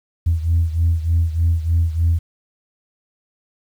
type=beating tone pair; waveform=sine; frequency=82.41 / 85.71 Hz; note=E2 / F2; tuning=0 / -32 cents; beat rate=3.3 Hz; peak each=-15 / -19 dBFS; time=0.26-2.19 s; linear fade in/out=10 ms; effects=tanh soft clip ceiling -9 dBFS + 8-bit